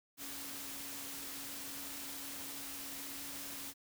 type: tone in noise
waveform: sine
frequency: 278 Hz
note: C#4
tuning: 5 cents sharp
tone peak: -54 dBFS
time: 0.17-3.74 s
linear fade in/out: 50 ms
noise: white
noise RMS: -45 dBFS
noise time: 0.17-3.74 s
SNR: -12 dB
effects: none